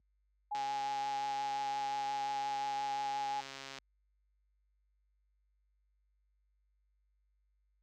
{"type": "tone with vibrato", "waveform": "sine", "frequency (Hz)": 829, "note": "G#5", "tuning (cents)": -3, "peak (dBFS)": -34, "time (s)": [0.51, 3.41], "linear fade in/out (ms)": 10, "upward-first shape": "triangle", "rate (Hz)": 5.7, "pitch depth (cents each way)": 17}
{"type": "click train", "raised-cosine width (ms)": 0.2, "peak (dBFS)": -28, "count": 441, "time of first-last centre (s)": [0.55, 3.785], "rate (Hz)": 136}
{"effects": ["added 50 Hz sine -54 dBFS peak until 7.82 s", "high-pass 150 Hz 12 dB/octave"]}